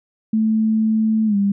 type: tone with pitch glide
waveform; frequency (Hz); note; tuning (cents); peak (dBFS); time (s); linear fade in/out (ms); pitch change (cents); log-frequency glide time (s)
sine; 219.4 to 200; A3 to G3; -5 to +35; -14; 0.33-1.52; 5; -160; 1.26-1.36
effects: none